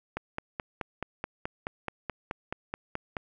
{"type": "click train", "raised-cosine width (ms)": 0.5, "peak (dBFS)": -17, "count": 15, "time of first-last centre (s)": [0.17, 3.168], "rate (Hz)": 4.67, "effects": []}